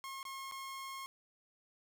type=tone with dropouts; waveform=sawtooth; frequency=1078 Hz; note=C#6; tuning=49 cents flat; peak=-39 dBFS; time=0.04-1.06 s; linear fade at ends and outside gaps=0 ms; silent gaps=0.229-0.252 / 0.513-0.521 s; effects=none